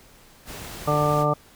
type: noise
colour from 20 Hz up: pink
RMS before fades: -37 dBFS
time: 0.45-1.26 s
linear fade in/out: 50 ms
type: harmonic tone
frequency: 148.4 Hz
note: D3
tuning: 18 cents sharp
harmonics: 1 / 2 / 3 / 4 / 5 / 6 / 8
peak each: -24 / -30 / -28 / -24 / -29 / -30 / -24 dBFS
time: 0.87-1.34 s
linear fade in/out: 10 ms
effects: pink hiss -52 dBFS RMS until 1.55 s